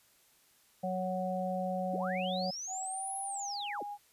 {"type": "harmonic tone", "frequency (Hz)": 185, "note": "F#3", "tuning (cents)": 0, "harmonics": [1, 3, 4], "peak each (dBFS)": [-36, -36, -36], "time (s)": [0.83, 2.51], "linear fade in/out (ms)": 10}
{"type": "linear two-way sweep", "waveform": "sine", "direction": "up then down", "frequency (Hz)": [207.7, 10760, 207.7], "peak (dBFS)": -38, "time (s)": [1.93, 3.83], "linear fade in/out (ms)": 5, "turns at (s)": 3.18}
{"type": "tone with pitch glide", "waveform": "sine", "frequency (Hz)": [757, 820.8], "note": ["F#5", "G#5"], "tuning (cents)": [39, -21], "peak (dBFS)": -38, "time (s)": [2.67, 3.98], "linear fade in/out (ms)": 50, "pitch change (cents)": 140, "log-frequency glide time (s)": [2.9, 3.66]}
{"effects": ["white hiss -66 dBFS RMS until 4.12 s", "resampled to 32000 Hz"]}